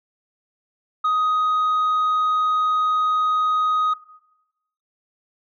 sine tone, 1252 Hz, D#6, 10 cents sharp, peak -14 dBFS, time 1.04-3.94 s, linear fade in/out 10 ms, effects noise-tail reverb RT60 0.9 s tail -19 dB re dry + tanh soft clip ceiling -16 dBFS

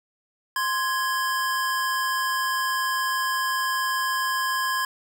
square tone pair together, 1046.5 / 1661.2 Hz, C6 / G#6, 0 / 0 cents, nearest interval minor sixth, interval 800 cents, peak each -26 / -27 dBFS, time 0.56-4.85 s, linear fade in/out 2 ms, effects none

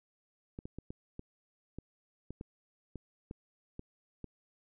clicks, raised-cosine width 3 ms, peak -29 dBFS, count 12, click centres 0.589 / 0.655 / 0.786 / 0.905 / 1.194 / 1.786 / 2.306 / 2.411 / 2.957 / 3.311 / 3.794 / 4.243 s, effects none

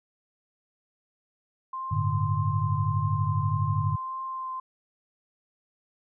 sine tone with vibrato, 1046.5 Hz, C6, in tune, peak -31 dBFS, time 1.73-4.6 s, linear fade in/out 5 ms, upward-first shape triangle, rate 1.7 Hz, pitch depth 13 cents each way
sine chord, G suspended second, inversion none, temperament just, 98 / 110.25 / 147 Hz, G2 / A2 / D3, 0 / +4 / +2 cents, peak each -28 dBFS, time 1.91-3.96 s, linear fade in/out 10 ms
effects none

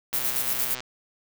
click train, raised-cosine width 0.2 ms, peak -17 dBFS, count 86, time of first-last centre 0.13-0.805 s, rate 126 Hz
violet noise with tremolo, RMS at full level -25 dBFS, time 0.13-0.75 s, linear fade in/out 10 ms, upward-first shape square, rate 8.7 Hz, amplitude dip 45%
effects none

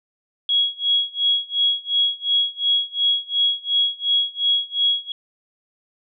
sine tone with tremolo, 3322 Hz, G#7, in tune, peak -14 dBFS, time 0.49-5.12 s, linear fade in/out 2 ms, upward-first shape sine, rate 2.8 Hz, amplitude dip 95%, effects none

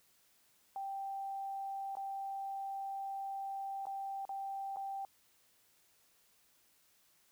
sine tone with dropouts, 784 Hz, G5, in tune, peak -38 dBFS, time 0.76-5.05 s, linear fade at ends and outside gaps 1 ms, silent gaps 1.953-1.969 / 3.855-3.868 / 4.252-4.292 / 4.761-4.769 s, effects white hiss -70 dBFS RMS until 7.31 s

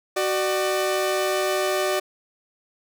sawtooth tone pair together, 375 / 598.6 Hz, F#4 / D5, +23 / +33 cents, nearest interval minor sixth, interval 810 cents, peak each -20 dBFS, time 0.16-2 s, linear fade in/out 10 ms, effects none

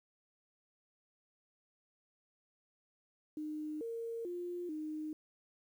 sine tone with pitch steps, 305.4 / 460.6 / 352.4 / 308.3 Hz, D#4 / A#4 / F4 / D#4, -32 / -21 / +16 / -16 cents, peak -38 dBFS, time 3.37-5.13 s, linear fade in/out 2 ms, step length 440 ms, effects 11-bit

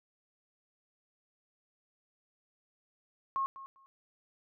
sine tone with echo, 1082 Hz, C#6, 42 cents flat, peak -29 dBFS, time 3.36-3.46 s, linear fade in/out 0 ms, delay 200 ms, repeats 2, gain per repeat -15 dB, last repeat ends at 3.86 s, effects none

